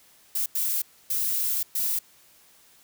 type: noise bursts at uneven times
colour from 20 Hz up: violet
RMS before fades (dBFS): -26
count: 4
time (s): 0.35-0.46 / 0.55-0.82 / 1.1-1.63 / 1.75-1.99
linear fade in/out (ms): 5
effects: white hiss -57 dBFS RMS until 2.83 s